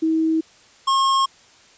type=tone pair in turn; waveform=sine / square; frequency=320.7 / 1078.7 Hz; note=E4 / C#6; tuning=-48 / -48 cents; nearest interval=octave + major sixth; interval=2100 cents; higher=second; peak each=-16 dBFS; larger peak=neither; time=0.02-0.41 / 0.87-1.26 s; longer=neither; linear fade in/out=10 ms; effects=white hiss -51 dBFS RMS until 1.77 s + resampled to 16000 Hz